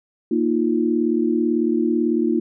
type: chord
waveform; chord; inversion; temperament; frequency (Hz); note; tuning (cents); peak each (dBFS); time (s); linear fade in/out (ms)
sine; Bb suspended fourth; none; equal; 233.1 / 311.1 / 349.2; Bb3 / Eb4 / F4; 0 / 0 / 0; -21; 0.31-2.4; 5
effects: none